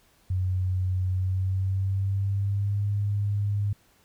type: tone with pitch glide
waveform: sine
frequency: 92.5 to 102.04 Hz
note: F#2 to G#2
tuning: 0 to -30 cents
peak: -23 dBFS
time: 0.3-3.73 s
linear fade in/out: 5 ms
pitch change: +170 cents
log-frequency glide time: 1.1-2.86 s
effects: pink hiss -62 dBFS RMS until 4.04 s